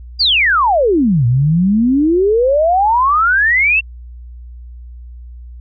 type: exponential two-way sweep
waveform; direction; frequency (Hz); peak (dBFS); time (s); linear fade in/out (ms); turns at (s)
sine; down then up; 4914 to 115.9 to 2743; -9; 0.19-3.81; 20; 1.26
effects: added 60 Hz sine -30 dBFS peak until 5.6 s